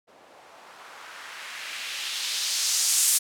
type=noise with low-pass filter sweep; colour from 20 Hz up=violet; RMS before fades=-29 dBFS; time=0.07-3.19 s; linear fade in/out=20 ms; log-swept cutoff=500 to 9000 Hz; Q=1.3; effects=none